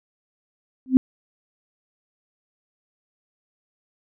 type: tone with exponential growth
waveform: sine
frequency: 259.2 Hz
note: C4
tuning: 16 cents flat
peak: -5 dBFS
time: 0.86-0.97 s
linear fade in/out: 0 ms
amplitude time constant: 22 ms
effects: none